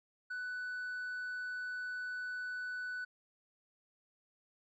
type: tone with hard clipping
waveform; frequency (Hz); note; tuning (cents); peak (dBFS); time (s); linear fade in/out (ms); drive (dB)
triangle; 1491; F#6; +13; -37; 0.3-3.05; 10; 1
effects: none